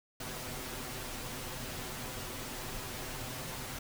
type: noise with comb filter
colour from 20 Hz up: pink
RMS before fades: -41 dBFS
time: 0.2-3.79 s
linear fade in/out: 5 ms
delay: 7.9 ms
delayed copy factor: +0.6
effects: none